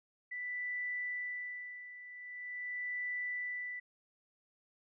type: tone with tremolo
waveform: sine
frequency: 1979 Hz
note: B6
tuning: 3 cents sharp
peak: -35 dBFS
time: 0.31-3.8 s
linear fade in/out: 10 ms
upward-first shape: sine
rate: 0.44 Hz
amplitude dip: 75%
effects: none